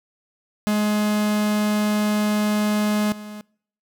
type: tone with level steps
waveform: 45% pulse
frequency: 210.3 Hz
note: G#3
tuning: 22 cents sharp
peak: -18 / -33 dBFS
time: 0.67-3.41 s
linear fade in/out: 0 ms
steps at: 3.12 s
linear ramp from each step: 2 ms
effects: noise-tail reverb RT60 0.6 s tail -25 dB re dry